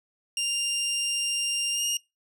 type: tone with pitch glide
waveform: 20% pulse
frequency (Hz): 2794 to 2838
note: F7 to F7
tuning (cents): 0 to +27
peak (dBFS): -20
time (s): 0.37-1.97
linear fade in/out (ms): 2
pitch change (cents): +27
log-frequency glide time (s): 1.72-1.83
effects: noise-tail reverb RT60 0.2 s tail -21 dB re dry